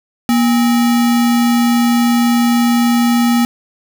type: tone with sample-and-hold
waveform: sine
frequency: 238.2 Hz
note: A#3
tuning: 38 cents sharp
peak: -9 dBFS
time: 0.29-3.45 s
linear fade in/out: 0 ms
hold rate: 1050 Hz
effects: none